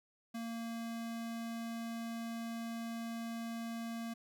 square tone, 230 Hz, A#3, 23 cents flat, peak -40 dBFS, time 0.34-4.14 s, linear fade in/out 10 ms, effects none

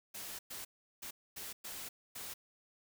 white noise bursts at uneven times, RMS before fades -45 dBFS, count 6, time 0.14-0.39 / 0.5-0.65 / 1.02-1.11 / 1.36-1.53 / 1.64-1.89 / 2.15-2.34 s, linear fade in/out 10 ms, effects none

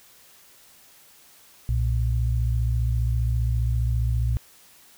sine tone pair together, 61.74 / 116.69 Hz, B1 / A#2, 0 / +2 cents, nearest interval major seventh, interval 1102 cents, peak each -22 / -24 dBFS, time 1.69-4.37 s, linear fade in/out 0 ms, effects white hiss -53 dBFS RMS until 4.97 s

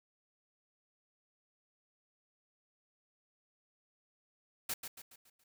white noise with echo, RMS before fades -37 dBFS, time 4.69-4.74 s, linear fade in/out 5 ms, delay 140 ms, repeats 5, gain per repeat -7 dB, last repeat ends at 5.44 s, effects none

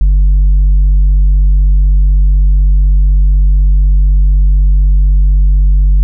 sine tone with tanh clipping, 47.98 Hz, G1, 36 cents flat, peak -5 dBFS, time 0.01-6.03 s, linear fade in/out 0 ms, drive 3 dB, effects none

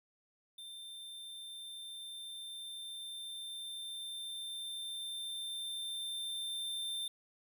square tone with level ramp, 3583 Hz, A7, 31 cents sharp, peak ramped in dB -47 to -37 dBFS, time 0.58-7.08 s, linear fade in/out 5 ms, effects none

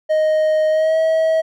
triangle tone with pitch glide, 622.3 to 642 Hz, D#5 to E5, 0 to -46 cents, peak -11 dBFS, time 0.09-1.42 s, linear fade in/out 20 ms, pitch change +54 cents, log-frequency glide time 0.69-0.98 s, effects none

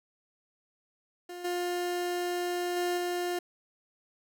30% pulse tone with level steps, 353.8 Hz, F4, 23 cents sharp, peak -37 / -27 / -25 / -27 dBFS, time 1.29-3.39 s, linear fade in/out 5 ms, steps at 1.44 / 2.76 / 2.97 s, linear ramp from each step 10 ms, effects none

